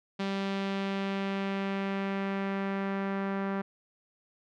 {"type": "tone with low-pass filter sweep", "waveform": "sawtooth", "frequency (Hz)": 195.8, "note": "G3", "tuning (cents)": -2, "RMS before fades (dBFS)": -32, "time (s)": [0.19, 3.62], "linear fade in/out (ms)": 10, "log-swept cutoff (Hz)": [3800, 1600], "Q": 1.4, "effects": []}